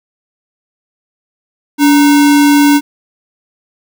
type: tone with sample-and-hold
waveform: sine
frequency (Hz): 288.1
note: D4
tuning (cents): -33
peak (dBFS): -4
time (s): 1.78-2.81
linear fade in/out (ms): 50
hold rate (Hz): 1225
effects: none